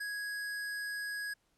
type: tone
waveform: square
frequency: 1661.2 Hz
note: G#6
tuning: in tune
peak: -37 dBFS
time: 0-1.34 s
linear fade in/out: 10 ms
effects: pink hiss -75 dBFS RMS until 1.57 s + low-pass 12000 Hz 12 dB/octave